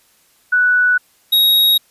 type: tone pair in turn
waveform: sine / square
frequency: 1480 / 3785 Hz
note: F#6 / A#7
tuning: 0 / +26 cents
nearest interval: octave + major third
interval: 1626 cents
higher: second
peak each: -10 dBFS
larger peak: neither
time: 0.52-0.98 / 1.32-1.78 s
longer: neither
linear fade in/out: 10 ms
effects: white hiss -55 dBFS RMS until 1.9 s + resampled to 32000 Hz